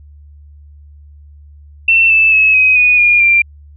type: tone with pitch steps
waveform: sine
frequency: 2690 / 2635 / 2580 / 2527 / 2475 / 2424 / 2374 Hz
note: E7 / E7 / E7 / D#7 / D#7 / D#7 / D7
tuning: +34 / -1 / -38 / +26 / -10 / -46 / +18 cents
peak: -6 dBFS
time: 1.88-3.42 s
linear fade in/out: 5 ms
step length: 220 ms
effects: added 73 Hz sine -36 dBFS peak until 3.76 s